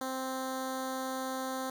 10% pulse tone with notch filter, 261.6 Hz, C4, in tune, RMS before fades -36 dBFS, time 0.01-1.7 s, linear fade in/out 2 ms, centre 2500 Hz, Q 0.99, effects none

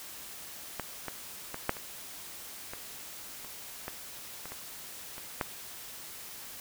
clicks, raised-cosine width 0.5 ms, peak -18 / -20 / -21 / -11 / -28 / -24 / -30 / -21 / -26 / -26 / -29 / -14 dBFS, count 12, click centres 0.797 / 1.083 / 1.544 / 1.694 / 1.768 / 2.735 / 3.447 / 3.881 / 4.456 / 4.52 / 5.181 / 5.412 s, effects white hiss -45 dBFS RMS until 6.6 s

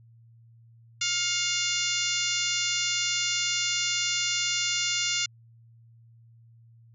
harmonic tone with a mistuned harmonic, 703 Hz, F5, 11 cents sharp, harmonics 2 / 3 / 4 / 5 / 6 / 7 / 8 / 9 / 10, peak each -37 / -33 / -31 / -33 / -35 / -35 / -35 / -35 / -34 dBFS, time 1.01-5.26 s, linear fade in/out 5 ms, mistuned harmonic 3, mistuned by +45 cents, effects added 115 Hz sine -52 dBFS peak until 6.94 s

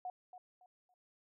sine tone with echo, 730 Hz, F#5, 24 cents flat, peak -39 dBFS, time 0.05-0.1 s, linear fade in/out 2 ms, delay 280 ms, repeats 3, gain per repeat -11 dB, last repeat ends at 0.94 s, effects none

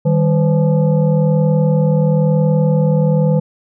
sine tone with frequency modulation, 155 Hz, D#3, 6 cents flat, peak -10 dBFS, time 0.05-3.4 s, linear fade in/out 10 ms, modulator 351 Hz, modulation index 0.92, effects none

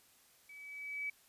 sine tone with level ramp, 2288 Hz, D7, 46 cents flat, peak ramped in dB -51 to -35 dBFS, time 0.49-1.1 s, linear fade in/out 5 ms, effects white hiss -66 dBFS RMS until 1.28 s + resampled to 32000 Hz

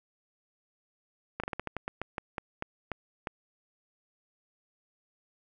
slowing click train, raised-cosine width 0.5 ms, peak -18 dBFS, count 14, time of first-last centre 1.4-3.272 s, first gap 36 ms, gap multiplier 1.21, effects none

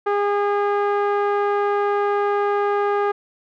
sawtooth tone with low-pass filter, 407.9 Hz, G#4, 31 cents flat, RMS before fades -20 dBFS, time 0.06-3.12 s, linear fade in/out 10 ms, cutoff 1300 Hz, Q 1.5, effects none

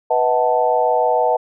sine chord, B dominant seventh, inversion none, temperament equal with one note detuned, 493.9 / 633.5 / 740 / 880 Hz, B4 / D#5 / F#5 / A5, 0 / +31 / 0 / 0 cents, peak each -19 dBFS, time 0.1-1.37 s, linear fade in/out 10 ms, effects none

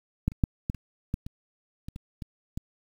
clicks, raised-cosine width 5 ms, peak -11 / -30 / -9 / -15 / -29 / -15 / -25 / -25 / -26 / -24 / -20 dBFS, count 11, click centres 0.28 / 0.319 / 0.438 / 0.699 / 0.747 / 1.141 / 1.265 / 1.885 / 1.961 / 2.222 / 2.575 s, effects 8-bit

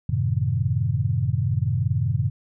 sine chord, F# diminished seventh, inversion none, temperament equal, 92.5 / 110 / 130.81 / 155.56 Hz, F#2 / A2 / C3 / Eb3, 0 / 0 / 0 / 0 cents, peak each -26 / -24 / -24 / -29 dBFS, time 0.09-2.3 s, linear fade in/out 5 ms, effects none

